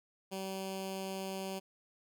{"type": "tone with notch filter", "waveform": "10% pulse", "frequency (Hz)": 191.7, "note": "G3", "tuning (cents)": -38, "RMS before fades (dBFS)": -40, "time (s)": [0.31, 1.6], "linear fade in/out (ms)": 20, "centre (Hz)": 1300, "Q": 1.2, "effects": []}